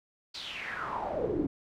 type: noise with band-pass filter sweep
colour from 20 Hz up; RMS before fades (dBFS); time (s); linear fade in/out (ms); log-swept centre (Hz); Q
brown; -34; 0.34-1.47; 10; 4500 to 270; 4.9
effects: none